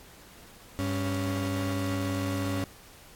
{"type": "tone pair together", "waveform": "35% pulse", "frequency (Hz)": [98.71, 279], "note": ["G2", "C#4"], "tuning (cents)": [13, 11], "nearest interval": "octave + tritone", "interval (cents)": 1798, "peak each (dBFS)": [-29, -29], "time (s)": [0.79, 2.64], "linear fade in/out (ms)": 0, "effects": ["pink hiss -52 dBFS RMS until 3.15 s", "AAC 64 kbps"]}